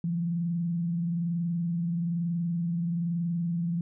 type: tone with frequency modulation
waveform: sine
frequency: 170.4 Hz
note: F3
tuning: 42 cents flat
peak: -26 dBFS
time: 0.04-3.81 s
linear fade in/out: 2 ms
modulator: 21.1 Hz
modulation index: 0.28
effects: none